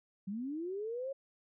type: linear sweep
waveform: sine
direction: up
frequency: 185 to 554.4 Hz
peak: -36 dBFS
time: 0.27-1.13 s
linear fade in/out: 10 ms
effects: none